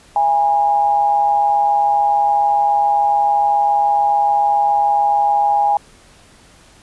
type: tone with amplitude modulation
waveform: sine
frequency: 819 Hz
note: G#5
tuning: 24 cents flat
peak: -9 dBFS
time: 0.16-5.77 s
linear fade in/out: 2 ms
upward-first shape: sine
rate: 147 Hz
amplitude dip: 55%
effects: pink hiss -47 dBFS RMS until 6.82 s + resampled to 24000 Hz